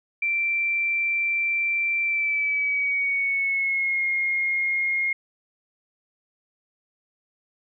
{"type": "tone with pitch glide", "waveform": "sine", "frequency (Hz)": [2349, 2142], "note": ["D7", "C7"], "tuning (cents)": [0, 40], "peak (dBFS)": -21, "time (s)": [0.22, 5.13], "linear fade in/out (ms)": 5, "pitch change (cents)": -160, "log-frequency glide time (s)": [2.02, 4.05], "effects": []}